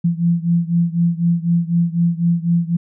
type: beating tone pair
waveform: sine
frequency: 169 / 173 Hz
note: E3 / F3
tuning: +43 / -16 cents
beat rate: 4 Hz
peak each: -16 / -18 dBFS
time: 0.04-2.77 s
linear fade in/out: 10 ms
effects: none